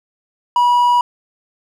triangle tone, 971 Hz, B5, 30 cents flat, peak -8 dBFS, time 0.56-1.01 s, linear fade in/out 2 ms, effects none

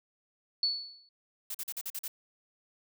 sine tone with exponential decay, 4435 Hz, C#8, in tune, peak -23 dBFS, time 0.63-1.09 s, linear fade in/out 2 ms, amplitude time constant 100 ms
blue noise bursts, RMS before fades -37 dBFS, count 7, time 1.5-2.08 s, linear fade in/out 5 ms, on 46 ms, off 43 ms
effects none

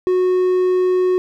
triangle tone, 366.7 Hz, F#4, 15 cents flat, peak -11 dBFS, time 0.07-1.18 s, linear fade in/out 0 ms, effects none

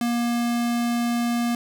square tone, 237.4 Hz, A#3, 32 cents sharp, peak -22 dBFS, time 0.01-1.55 s, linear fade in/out 2 ms, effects 8-bit

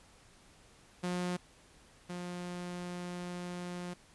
sawtooth tone pair in turn, 178.8 / 177.36 Hz, F3 / F3, +41 / +27 cents, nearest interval unison, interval 14 cents, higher first, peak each -29 / -35 dBFS, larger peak first, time 1.03-1.37 / 2.09-3.94 s, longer second, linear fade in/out 10 ms, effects pink hiss -61 dBFS RMS until 4.14 s + resampled to 24000 Hz

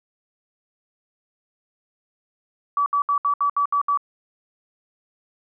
sine tone bursts, 1147 Hz, D6, 41 cents flat, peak -17 dBFS, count 8, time 2.77-3.974 s, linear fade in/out 2 ms, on 91 ms, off 68 ms, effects none

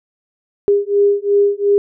sine beating tone pair, 403.6 / 406.4 Hz, G#4 / G#4, -49 / -38 cents, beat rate 2.8 Hz, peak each -14 dBFS, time 0.68-1.78 s, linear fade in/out 0 ms, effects none

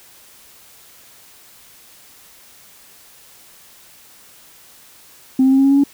sine tone with pitch steps, 261.6 / 264.8 / 268 / 271.3 / 274.6 / 278 / 281.3 Hz, C4 / C4 / C4 / C#4 / C#4 / C#4 / C#4, 0 / +21 / +42 / -37 / -16 / +5 / +26 cents, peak -8 dBFS, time 5.39-5.838 s, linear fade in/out 5 ms, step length 64 ms, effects tanh soft clip ceiling -6 dBFS + white hiss -46 dBFS RMS until 5.93 s

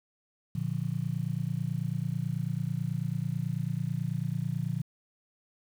sine chord, Bb major, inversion none, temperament just, 116.54 / 145.68 / 174.81 Hz, Bb2 / D3 / F3, 0 / -14 / +2 cents, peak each -34 / -32 / -34 dBFS, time 0.55-4.82 s, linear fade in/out 5 ms, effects 9-bit

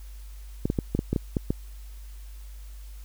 clicks, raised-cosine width 3 ms, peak -11 dBFS, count 9, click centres 0.655 / 0.701 / 0.788 / 0.95 / 0.991 / 1.13 / 1.162 / 1.368 / 1.505 s, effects added 50 Hz sine -39 dBFS peak until 3.04 s + white hiss -56 dBFS RMS until 3.04 s

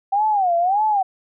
sine tone with vibrato, 768 Hz, G5, 36 cents flat, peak -15 dBFS, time 0.12-1.03 s, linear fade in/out 10 ms, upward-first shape sine, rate 1.7 Hz, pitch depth 210 cents each way, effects none

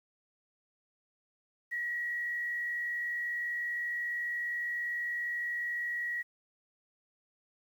sine tone with frequency modulation, 1914 Hz, A#6, 45 cents sharp, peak -32 dBFS, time 1.71-6.23 s, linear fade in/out 20 ms, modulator 65.4 Hz, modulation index 0.42, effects 10-bit

